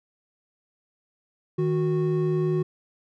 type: tone pair together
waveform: triangle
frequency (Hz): 156.6 / 367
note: D#3 / F#4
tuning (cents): +11 / -14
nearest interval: octave + minor third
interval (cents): 1475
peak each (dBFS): -22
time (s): 1.58-2.63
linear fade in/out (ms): 10
effects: none